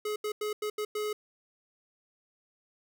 square tone bursts at uneven times, 422.9 Hz, G#4, 31 cents sharp, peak -31 dBFS, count 6, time 0.05-0.16 / 0.24-0.32 / 0.41-0.53 / 0.62-0.7 / 0.78-0.85 / 0.95-1.13 s, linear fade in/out 5 ms, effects none

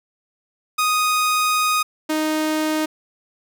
sawtooth tone pair in turn, 1244.5 / 310.5 Hz, D#6 / D#4, 0 / -3 cents, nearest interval 2 octaves, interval 2403 cents, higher first, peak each -13 / -15 dBFS, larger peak first, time 0.78-1.83 / 2.09-2.86 s, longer first, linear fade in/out 10 ms, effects none

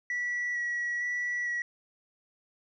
sine tone with vibrato, 1938 Hz, B6, 33 cents flat, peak -27 dBFS, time 0.1-1.62 s, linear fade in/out 2 ms, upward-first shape square, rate 1.1 Hz, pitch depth 11 cents each way, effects tanh soft clip ceiling -27 dBFS

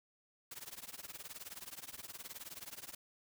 white noise with tremolo, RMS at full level -45 dBFS, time 0.51-2.95 s, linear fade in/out 5 ms, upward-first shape triangle, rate 19 Hz, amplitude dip 100%, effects none

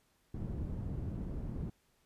white low-pass noise, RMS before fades -39 dBFS, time 0.34-1.7 s, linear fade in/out 5 ms, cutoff 140 Hz, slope 12 dB/octave, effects pink hiss -73 dBFS RMS until 2.05 s + resampled to 32000 Hz

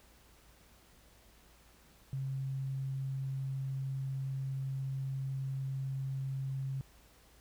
sine tone, 134.5 Hz, C3, 48 cents sharp, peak -34 dBFS, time 2.13-6.81 s, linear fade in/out 0 ms, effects added 57 Hz sine -64 dBFS peak until 7.4 s + pink hiss -63 dBFS RMS until 7.4 s

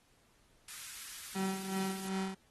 white high-pass noise, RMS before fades -46 dBFS, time 0.68-2.09 s, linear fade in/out 5 ms, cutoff 1200 Hz, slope 24 dB/octave
35% pulse tone with tremolo, 191.4 Hz, G3, 41 cents flat, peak -31 dBFS, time 1.35-2.35 s, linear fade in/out 10 ms, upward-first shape sine, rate 2.7 Hz, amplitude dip 70%
effects pink hiss -69 dBFS RMS until 2.5 s + AAC 32 kbps

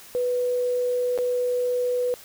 sine tone with dropouts, 493.9 Hz, B4, in tune, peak -21 dBFS, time 0.15-2.14 s, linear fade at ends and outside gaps 0 ms, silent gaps 1.177-1.187 s, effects white hiss -46 dBFS RMS until 2.24 s

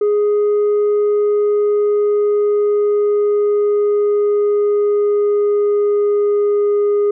sine tone with pitch glide, 415.3 to 411 Hz, G#4 to G#4, 0 to -18 cents, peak -9 dBFS, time 0.01-7.11 s, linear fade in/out 5 ms, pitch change -18 cents, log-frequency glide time 0.94-6.95 s, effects tanh soft clip ceiling -11 dBFS

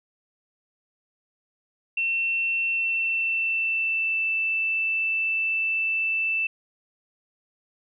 sine tone with pitch glide, 2700 to 2652 Hz, E7 to E7, +41 to +10 cents, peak -22 dBFS, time 1.97-6.47 s, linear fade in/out 5 ms, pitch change -31 cents, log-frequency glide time 2.72-4.24 s, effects none

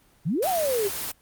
sine exponential two-way sweep, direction up then down, 133.8 to 784 to 382.7 Hz, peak -22 dBFS, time 0.25-0.89 s, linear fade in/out 20 ms, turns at 0.48 s
white noise, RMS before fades -31 dBFS, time 0.42-1.12 s, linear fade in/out 10 ms
effects pink hiss -60 dBFS RMS until 1.21 s + Opus 24 kbps

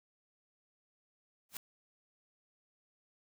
white noise with exponential growth, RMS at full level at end -37 dBFS, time 1.49-1.57 s, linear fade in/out 2 ms, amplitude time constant 16 ms, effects none

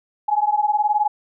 sine beating tone pair, 830 / 849 Hz, G#5 / G#5, -1 / +38 cents, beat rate 19 Hz, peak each -19 dBFS, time 0.28-1.08 s, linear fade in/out 10 ms, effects none

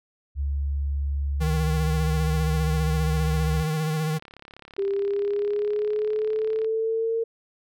sine tone, 70.4 Hz, C#2, 27 cents sharp, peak -23 dBFS, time 0.35-3.65 s, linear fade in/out 50 ms
square tone with vibrato, 156.3 Hz, D#3, 8 cents sharp, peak -24 dBFS, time 1.4-4.19 s, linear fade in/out 20 ms, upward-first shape sine, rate 15 Hz, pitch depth 38 cents each way
click train, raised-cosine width 0.3 ms, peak -28 dBFS, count 123, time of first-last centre 3.17-6.646 s, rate 35.1 Hz
sine linear sweep, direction up, 393.5 to 456.7 Hz, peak -22 dBFS, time 4.78-7.24 s, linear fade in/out 10 ms
effects none

